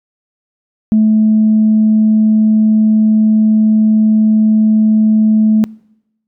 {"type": "tone", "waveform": "sine", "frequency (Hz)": 216.8, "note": "A3", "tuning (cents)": -25, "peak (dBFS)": -5, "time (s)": [0.92, 5.64], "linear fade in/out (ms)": 0, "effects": ["noise-tail reverb RT60 0.9 s tail -26 dB re dry", "tanh soft clip ceiling -2 dBFS"]}